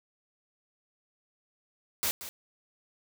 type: noise with echo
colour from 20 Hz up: white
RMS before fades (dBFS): -29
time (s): 2.03-2.11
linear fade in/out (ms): 0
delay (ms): 180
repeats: 1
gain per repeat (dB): -12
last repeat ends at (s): 2.29
effects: none